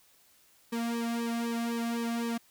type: tone with flanger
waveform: sawtooth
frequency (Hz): 233.1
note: A#3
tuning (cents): 0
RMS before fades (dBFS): -32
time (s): 0.72-2.38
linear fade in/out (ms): 10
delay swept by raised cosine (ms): 1.4 to 2.08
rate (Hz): 3.9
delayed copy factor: -0.9
effects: white hiss -63 dBFS RMS until 2.5 s